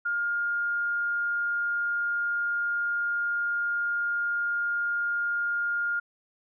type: tone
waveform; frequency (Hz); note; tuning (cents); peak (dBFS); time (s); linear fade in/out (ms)
sine; 1413; F6; +20; -25; 0.05-6; 10
effects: none